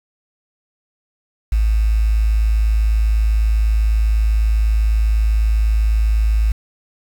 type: tone with quantisation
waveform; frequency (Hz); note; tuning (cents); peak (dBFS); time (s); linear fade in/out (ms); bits
sine; 54; A1; -32; -12; 1.52-6.52; 5; 6
effects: none